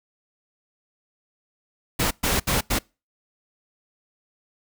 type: noise bursts at uneven times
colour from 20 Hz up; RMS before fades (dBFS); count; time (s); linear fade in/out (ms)
pink; -22; 4; 1.99-2.11 / 2.23-2.4 / 2.47-2.61 / 2.7-2.79; 10
effects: noise-tail reverb RT60 0.3 s tail -26 dB re dry